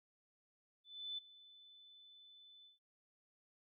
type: tone with ADSR envelope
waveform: sine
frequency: 3508 Hz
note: A7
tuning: 6 cents flat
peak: -40 dBFS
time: 0.84-2.79 s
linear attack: 340 ms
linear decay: 12 ms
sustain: -19 dB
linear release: 140 ms
effects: none